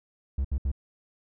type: tone bursts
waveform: triangle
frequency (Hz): 67.2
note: C2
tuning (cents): +47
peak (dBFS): -22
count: 3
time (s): 0.38-0.716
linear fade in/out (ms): 5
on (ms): 66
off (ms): 69
effects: none